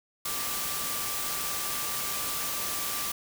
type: tone in noise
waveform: sine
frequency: 1174.7 Hz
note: D6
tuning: in tune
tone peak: -40 dBFS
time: 0.25-3.12 s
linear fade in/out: 5 ms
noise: white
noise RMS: -32 dBFS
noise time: 0.25-3.12 s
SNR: -11 dB
effects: none